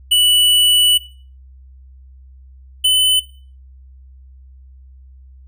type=tone pair in turn; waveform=square; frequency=2960 / 3017 Hz; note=F#7 / F#7; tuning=0 / +33 cents; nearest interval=unison; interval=33 cents; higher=second; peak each=-10 dBFS; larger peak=neither; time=0.11-0.98 / 2.84-3.2 s; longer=first; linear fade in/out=10 ms; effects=noise-tail reverb RT60 0.4 s tail -17 dB re dry + added 65 Hz sine -39 dBFS peak until 5.47 s